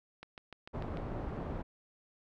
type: click train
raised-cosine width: 0.3 ms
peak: -30 dBFS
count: 6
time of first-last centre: 0.23-0.972 s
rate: 6.74 Hz
type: low-pass noise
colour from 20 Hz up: pink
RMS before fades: -39 dBFS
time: 0.73-1.63 s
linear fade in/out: 20 ms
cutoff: 850 Hz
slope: 12 dB/octave
effects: none